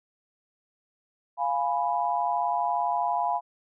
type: chord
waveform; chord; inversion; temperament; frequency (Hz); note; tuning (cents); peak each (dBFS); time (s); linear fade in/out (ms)
sine; F diminished; none; equal; 698.5 / 830.6 / 987.8; F5 / Ab5 / Cb6; 0 / 0 / 0; -28; 1.37-3.41; 50
effects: none